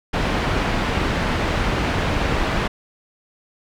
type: low-pass noise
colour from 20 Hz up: pink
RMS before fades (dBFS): -21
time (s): 0.13-2.68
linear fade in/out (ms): 10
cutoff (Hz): 2800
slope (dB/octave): 12
effects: none